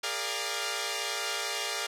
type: chord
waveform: 5% pulse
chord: Bb dominant seventh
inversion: third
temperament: equal with one note detuned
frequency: 408.4 / 466.2 / 587.3 / 698.5 Hz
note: Ab4 / Bb4 / D5 / F5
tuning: -29 / 0 / 0 / 0 cents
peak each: -25 dBFS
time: 0.03-1.87 s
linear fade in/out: 10 ms
effects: low-pass 12000 Hz 12 dB/octave